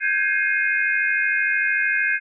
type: chord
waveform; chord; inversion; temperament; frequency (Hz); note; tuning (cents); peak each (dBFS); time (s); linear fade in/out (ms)
sine; Ab major seventh; third; equal with one note detuned; 1568 / 1661.2 / 2132 / 2489; G6 / Ab6 / C7 / Eb7; 0 / 0 / +32 / 0; -23 / -23 / -24 / -25; 0-2.2; 50
effects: none